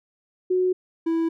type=tone pair in turn; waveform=sine / triangle; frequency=367.4 / 328.9 Hz; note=F#4 / E4; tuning=-12 / -4 cents; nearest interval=major second; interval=192 cents; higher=first; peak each=-18 dBFS; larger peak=neither; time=0.5-0.73 / 1.06-1.29 s; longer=neither; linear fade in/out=10 ms; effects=none